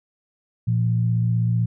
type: tone pair together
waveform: sine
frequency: 116.3 / 172.17 Hz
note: A#2 / F3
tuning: -4 / -24 cents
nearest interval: perfect fifth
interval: 680 cents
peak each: -18 / -25 dBFS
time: 0.67-1.66 s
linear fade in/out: 10 ms
effects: none